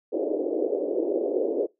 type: band-pass noise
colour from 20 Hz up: white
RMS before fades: -26 dBFS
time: 0.12-1.67 s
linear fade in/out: 20 ms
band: 310 to 540 Hz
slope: 48 dB/octave
effects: noise-tail reverb RT60 0.2 s tail -23 dB re dry